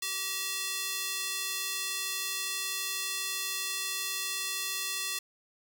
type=tone with high-pass filter; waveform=square; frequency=383.8 Hz; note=G4; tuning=37 cents flat; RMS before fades=-34 dBFS; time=0.02-5.19 s; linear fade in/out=5 ms; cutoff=3100 Hz; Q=0.68; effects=none